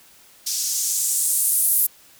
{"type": "noise with band-pass filter sweep", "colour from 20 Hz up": "violet", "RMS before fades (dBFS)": -21, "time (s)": [0.46, 1.87], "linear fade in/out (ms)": 10, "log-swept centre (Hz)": [5200, 12000], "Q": 2.1, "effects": ["white hiss -51 dBFS RMS until 2.19 s"]}